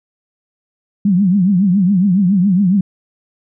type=tone with vibrato; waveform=sine; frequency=190 Hz; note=F#3; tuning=46 cents sharp; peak=-9 dBFS; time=1.05-2.81 s; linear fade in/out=5 ms; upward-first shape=triangle; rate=7.2 Hz; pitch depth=190 cents each way; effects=none